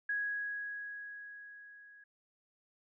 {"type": "tone with level ramp", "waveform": "sine", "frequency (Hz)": 1661.2, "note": "G#6", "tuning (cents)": 0, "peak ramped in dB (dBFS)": [-31, -55], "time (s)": [0.09, 2.04], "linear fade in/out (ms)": 5, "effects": []}